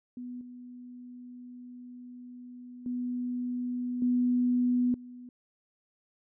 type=tone with level steps; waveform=sine; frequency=246.9 Hz; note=B3; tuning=in tune; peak=-37 / -43 / -30 / -23 / -43 dBFS; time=0.17-5.29 s; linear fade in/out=2 ms; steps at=0.41 / 2.86 / 4.02 / 4.94 s; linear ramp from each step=2 ms; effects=none